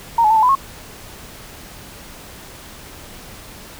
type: tone with pitch steps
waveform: sine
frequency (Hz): 926 / 855 / 891 / 872 / 1000 / 1087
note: A#5 / A5 / A5 / A5 / B5 / C#6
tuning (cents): -12 / -50 / +22 / -16 / +21 / -34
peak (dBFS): -10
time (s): 0.18-0.552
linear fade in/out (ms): 5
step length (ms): 62
effects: pink hiss -38 dBFS RMS until 3.79 s

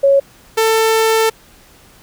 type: tone pair in turn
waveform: sine / sawtooth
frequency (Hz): 553 / 445.3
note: C#5 / A4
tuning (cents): -4 / +21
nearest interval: major third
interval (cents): 375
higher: first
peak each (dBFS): -7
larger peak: neither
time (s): 0.03-0.2 / 0.57-1.3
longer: second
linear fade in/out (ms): 10
effects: pink hiss -46 dBFS RMS until 2.02 s

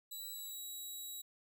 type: tone with pitch glide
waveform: 5% pulse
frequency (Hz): 3937 to 3874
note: B7 to B7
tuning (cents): -6 to -34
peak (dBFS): -37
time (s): 0.11-1.22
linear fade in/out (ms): 10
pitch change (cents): -28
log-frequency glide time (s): 0.33-0.59
effects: none

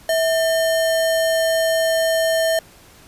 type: tone with sample-and-hold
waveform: sine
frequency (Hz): 651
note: E5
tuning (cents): -22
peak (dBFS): -15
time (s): 0.09-2.59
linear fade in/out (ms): 2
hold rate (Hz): 2450
effects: pink hiss -47 dBFS RMS until 3.07 s + resampled to 32000 Hz

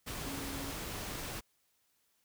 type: tone in noise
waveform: sine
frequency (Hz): 276.3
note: C#4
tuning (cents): -6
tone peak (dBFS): -43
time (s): 0.25-0.72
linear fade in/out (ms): 20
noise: pink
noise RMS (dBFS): -41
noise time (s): 0.06-1.41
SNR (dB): -5
effects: white hiss -75 dBFS RMS until 2.24 s

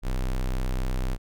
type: tone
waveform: square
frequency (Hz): 31.93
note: C1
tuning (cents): -41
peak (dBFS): -25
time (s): 0.02-1.18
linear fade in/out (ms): 50
effects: none

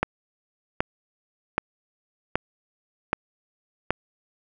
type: click train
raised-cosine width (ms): 0.5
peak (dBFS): -6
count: 6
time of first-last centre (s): 0.03-3.906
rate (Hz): 1.29
effects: none

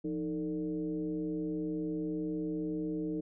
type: tone with frequency modulation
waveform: sine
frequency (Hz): 311.1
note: D#4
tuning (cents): 0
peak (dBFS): -32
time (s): 0.04-3.21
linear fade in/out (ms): 10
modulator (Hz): 138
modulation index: 0.89
effects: none

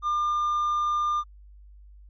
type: tone with hard clipping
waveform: sine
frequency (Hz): 1200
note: D6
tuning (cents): +37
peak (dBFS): -23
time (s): 0.02-1.24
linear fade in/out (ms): 50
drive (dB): 2
effects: added 50 Hz sine -46 dBFS peak until 2.09 s + MP3 32 kbps

